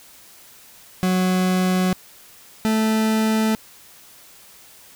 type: tone pair in turn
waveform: 40% pulse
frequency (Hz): 184.4 / 219.3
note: F#3 / A3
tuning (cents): -6 / -6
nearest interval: minor third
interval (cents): 300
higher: second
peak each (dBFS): -16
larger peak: neither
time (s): 1.03-1.93 / 2.65-3.55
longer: neither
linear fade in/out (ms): 0
effects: white hiss -47 dBFS RMS until 4.95 s